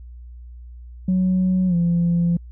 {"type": "tone with pitch glide", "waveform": "sine", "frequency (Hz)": [185, 171.62], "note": ["F#3", "F3"], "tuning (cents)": [0, -30], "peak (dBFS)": -14, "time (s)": [1.08, 2.37], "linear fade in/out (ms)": 5, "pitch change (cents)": -130, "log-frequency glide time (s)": [1.67, 1.75], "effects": ["tanh soft clip ceiling -13 dBFS", "added 60 Hz sine -36 dBFS peak until 2.51 s"]}